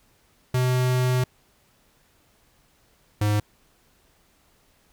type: tone pair in turn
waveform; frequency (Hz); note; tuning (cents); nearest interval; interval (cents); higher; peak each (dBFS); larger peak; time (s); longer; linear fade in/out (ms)
square; 126.7 / 104.62; B2 / G#2; +45 / +13; minor third; 332; first; -20; neither; 0.54-1.24 / 3.21-3.4; first; 5
effects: pink hiss -62 dBFS RMS until 4.92 s